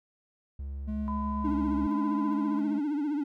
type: tone with pitch glide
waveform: triangle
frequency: 69.3 to 67.83 Hz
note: C#2 to C#2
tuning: 0 to -37 cents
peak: -32 dBFS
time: 0.59-1.87 s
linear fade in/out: 5 ms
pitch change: -37 cents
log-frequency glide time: 0.9-1.3 s
type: tone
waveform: triangle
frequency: 212.6 Hz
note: G#3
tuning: 41 cents sharp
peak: -29 dBFS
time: 0.87-2.8 s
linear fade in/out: 20 ms
type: tone with tremolo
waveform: sine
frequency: 1009 Hz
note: B5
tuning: 37 cents sharp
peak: -34 dBFS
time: 1.08-2.59 s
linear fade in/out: 0 ms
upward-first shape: square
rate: 1.2 Hz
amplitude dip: 35%
type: tone with vibrato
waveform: triangle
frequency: 293.7 Hz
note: D4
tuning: in tune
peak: -25 dBFS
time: 1.44-3.24 s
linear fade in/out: 10 ms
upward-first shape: triangle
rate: 15 Hz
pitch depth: 110 cents each way
effects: none